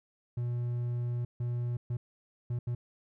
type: tone bursts at uneven times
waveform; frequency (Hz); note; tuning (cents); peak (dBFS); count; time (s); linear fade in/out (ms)
triangle; 120.8; B2; -38; -28; 5; 0.37-1.25 / 1.4-1.77 / 1.9-1.97 / 2.5-2.59 / 2.67-2.75; 5
effects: none